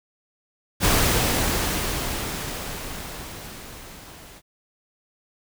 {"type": "noise with level ramp", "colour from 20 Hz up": "pink", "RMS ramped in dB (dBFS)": [-18, -45], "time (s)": [0.8, 4.42], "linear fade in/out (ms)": 50, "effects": []}